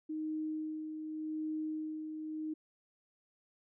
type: tone with tremolo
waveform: sine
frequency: 311.1 Hz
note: D#4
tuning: in tune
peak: -34 dBFS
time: 0.09-2.54 s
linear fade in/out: 10 ms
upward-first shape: sine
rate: 0.86 Hz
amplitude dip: 45%
effects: none